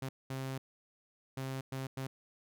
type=tone bursts at uneven times; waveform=sawtooth; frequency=133 Hz; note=C3; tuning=29 cents sharp; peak=-33 dBFS; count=5; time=0.02-0.09 / 0.3-0.58 / 1.37-1.61 / 1.72-1.87 / 1.97-2.07 s; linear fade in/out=5 ms; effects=none